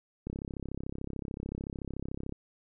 click train, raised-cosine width 3 ms, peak -24 dBFS, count 70, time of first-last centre 0.27-2.324 s, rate 33.6 Hz, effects none

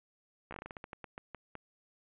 slowing click train, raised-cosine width 0.5 ms, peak -28 dBFS, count 15, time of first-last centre 0.51-1.553 s, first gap 14 ms, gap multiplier 1.23, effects resampled to 8000 Hz + 11-bit

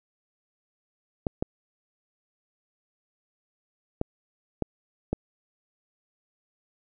clicks, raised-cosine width 2 ms, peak -12 dBFS, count 5, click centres 1.268 / 1.425 / 4.014 / 4.623 / 5.13 s, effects none

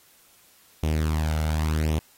sawtooth tone with flanger, 77.78 Hz, D#2, in tune, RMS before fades -24 dBFS, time 0.83-1.99 s, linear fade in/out 0 ms, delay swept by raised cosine 0.32 to 1.42 ms, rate 0.88 Hz, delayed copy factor +0.6, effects white hiss -57 dBFS RMS until 2.17 s + AAC 48 kbps

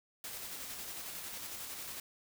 white noise with tremolo, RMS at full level -43 dBFS, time 0.24-2 s, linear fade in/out 2 ms, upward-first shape square, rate 11 Hz, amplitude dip 25%, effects none

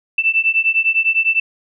sine beating tone pair, 2655 / 2664.9 Hz, E7 / E7, +12 / +18 cents, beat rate 9.9 Hz, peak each -16 dBFS, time 0.18-1.4 s, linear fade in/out 5 ms, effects none

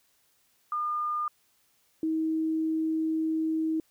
sine tone pair in turn, 1211 / 318.5 Hz, D#6 / D#4, -47 / +41 cents, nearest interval octave + major seventh, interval 2312 cents, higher first, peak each -27 / -25 dBFS, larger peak second, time 0.72-1.28 / 2.03-3.8 s, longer second, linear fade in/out 2 ms, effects white hiss -68 dBFS RMS until 3.9 s

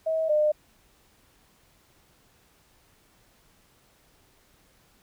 sine tone pair in turn, 641 / 605 Hz, E5 / D#5, -49 / -49 cents, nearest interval minor second, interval 100 cents, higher first, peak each -23 / -19 dBFS, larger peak second, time 0.06-0.29 / 0.29-0.52 s, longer neither, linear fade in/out 10 ms, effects pink hiss -62 dBFS RMS until 5.02 s

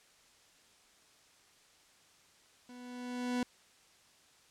40% pulse tone with level ramp, 246.9 Hz, B3, in tune, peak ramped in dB -49 to -29 dBFS, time 2.69-3.43 s, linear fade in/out 2 ms, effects white hiss -64 dBFS RMS until 4.5 s + low-pass 8000 Hz 12 dB/octave

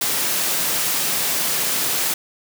white high-pass noise, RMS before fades -21 dBFS, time 0.01-2.14 s, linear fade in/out 5 ms, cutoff 110 Hz, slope 48 dB/octave, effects none

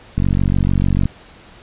click train, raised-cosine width 5 ms, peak -4 dBFS, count 42, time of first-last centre 0.18-1.056 s, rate 46.8 Hz, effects pink hiss -43 dBFS RMS until 1.62 s + resampled to 8000 Hz

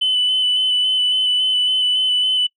sine tone with vibrato, 3009 Hz, F#7, 28 cents sharp, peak -13 dBFS, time 0.01-2.47 s, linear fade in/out 10 ms, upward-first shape square, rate 3.6 Hz, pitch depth 15 cents each way, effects noise-tail reverb RT60 0.1 s tail -25 dB re dry + tanh soft clip ceiling -11 dBFS

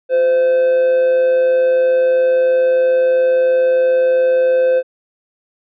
triangle tone with amplitude modulation, 515 Hz, C5, 28 cents flat, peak -7 dBFS, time 0.09-4.83 s, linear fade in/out 50 ms, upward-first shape sine, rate 153 Hz, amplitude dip 30%, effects resampled to 8000 Hz

